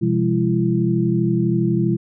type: tone cluster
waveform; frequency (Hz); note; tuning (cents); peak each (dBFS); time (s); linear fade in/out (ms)
sine; 126.7 / 169.8 / 202.1 / 337.7; B2 / F3 / G#3 / E4; +45 / -48 / -47 / +42; -21; 0.01-1.97; 20
effects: none